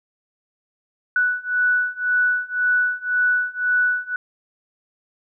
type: beating tone pair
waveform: sine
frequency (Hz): 1480 / 1481.9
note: F#6 / F#6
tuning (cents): 0 / +2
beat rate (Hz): 1.9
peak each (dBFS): -21 / -20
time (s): 1.16-4.16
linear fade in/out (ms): 2
effects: none